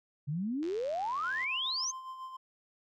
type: exponential sweep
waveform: sine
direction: up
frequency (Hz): 136.1 to 6560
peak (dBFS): -31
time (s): 0.27-1.92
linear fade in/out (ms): 20
type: click train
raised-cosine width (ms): 0.2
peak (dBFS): -33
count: 72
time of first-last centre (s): 0.63-1.441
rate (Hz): 87.6
type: tone with tremolo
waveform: triangle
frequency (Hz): 1042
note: C6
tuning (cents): -7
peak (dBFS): -37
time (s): 1.23-2.37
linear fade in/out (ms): 10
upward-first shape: sine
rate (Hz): 7.2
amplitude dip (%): 50
effects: none